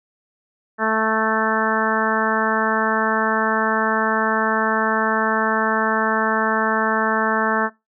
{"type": "harmonic tone", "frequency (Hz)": 220, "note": "A3", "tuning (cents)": 0, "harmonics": [1, 2, 3, 4, 5, 6, 7, 8], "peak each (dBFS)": [-25, -25, -25, -25, -25, -25, -25, -25], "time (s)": [0.78, 7.7], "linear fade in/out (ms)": 50, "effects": ["noise-tail reverb RT60 0.2 s tail -21 dB re dry"]}